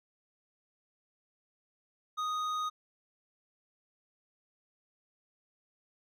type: tone with hard clipping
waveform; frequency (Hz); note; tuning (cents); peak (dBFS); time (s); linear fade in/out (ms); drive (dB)
triangle; 1244.5; D#6; 0; -33; 2.17-2.7; 20; 12
effects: none